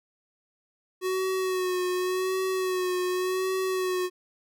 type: tone with vibrato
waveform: square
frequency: 370 Hz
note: F#4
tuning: in tune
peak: -26 dBFS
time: 1.01-4.1 s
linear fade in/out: 50 ms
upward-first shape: sine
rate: 0.88 Hz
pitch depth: 34 cents each way
effects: none